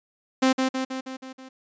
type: tone with echo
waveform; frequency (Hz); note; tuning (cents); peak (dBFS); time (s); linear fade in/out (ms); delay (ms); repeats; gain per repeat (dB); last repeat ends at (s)
sawtooth; 261.6; C4; 0; -13; 0.42-0.53; 10; 160; 6; -4; 1.49
effects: resampled to 16000 Hz